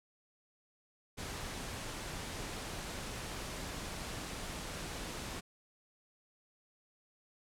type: noise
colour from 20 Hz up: pink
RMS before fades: -42 dBFS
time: 1.17-5.41 s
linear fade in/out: 20 ms
effects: low-pass 10000 Hz 12 dB/octave